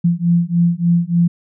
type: beating tone pair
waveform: sine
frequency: 170 / 173.4 Hz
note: F3 / F3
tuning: -46 / -12 cents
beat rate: 3.4 Hz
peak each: -15 dBFS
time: 0.04-1.28 s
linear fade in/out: 10 ms
effects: none